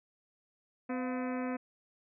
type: harmonic tone with a mistuned harmonic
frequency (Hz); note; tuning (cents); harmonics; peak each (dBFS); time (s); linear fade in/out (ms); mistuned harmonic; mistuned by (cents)
254; B3; +49; 1 / 2 / 3 / 4 / 5 / 6 / 7 / 8 / 9 / 10; -34 / -40 / -44 / -46 / -48 / -50 / -51 / -52 / -53 / -54; 0.89-1.57; 10; 3; -110
effects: none